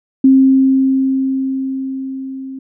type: tone with level ramp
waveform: sine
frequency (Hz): 266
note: C4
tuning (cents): +29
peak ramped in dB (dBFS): -4 to -25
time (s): 0.24-2.59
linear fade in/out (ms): 5
effects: none